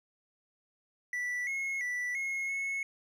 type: tone with pitch steps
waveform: triangle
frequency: 1966 / 2169 / 1968 / 2165 / 2190 Hz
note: B6 / C#7 / B6 / C#7 / C#7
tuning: -8 / -38 / -7 / -41 / -22 cents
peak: -30 dBFS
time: 1.13-2.83 s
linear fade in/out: 2 ms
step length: 340 ms
effects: none